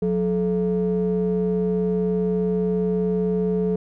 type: ring-modulated tone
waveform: triangle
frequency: 124.7 Hz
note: B2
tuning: 17 cents sharp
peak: -14 dBFS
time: 0.02-3.76 s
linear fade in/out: 5 ms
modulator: 307 Hz
effects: none